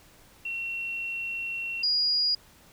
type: tone pair in turn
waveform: sine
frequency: 2726 / 4875 Hz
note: F7 / D#8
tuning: -43 / -36 cents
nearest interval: minor seventh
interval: 1007 cents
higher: second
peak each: -30 / -22 dBFS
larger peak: second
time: 0.45-1.83 / 1.83-2.35 s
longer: first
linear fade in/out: 5 ms
effects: pink hiss -56 dBFS RMS until 2.72 s